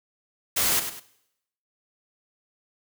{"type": "noise with echo", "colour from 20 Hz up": "white", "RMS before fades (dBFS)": -23, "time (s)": [0.56, 0.8], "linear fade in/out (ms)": 10, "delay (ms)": 100, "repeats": 2, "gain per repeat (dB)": -9, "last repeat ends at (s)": 1, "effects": ["noise-tail reverb RT60 0.8 s tail -19 dB re dry"]}